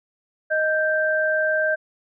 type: tone pair together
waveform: sine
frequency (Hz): 623 / 1569.9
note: D#5 / G6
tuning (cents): +2 / +2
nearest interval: octave + major third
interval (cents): 1600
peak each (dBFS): -21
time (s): 0.5-1.76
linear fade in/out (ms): 20
effects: none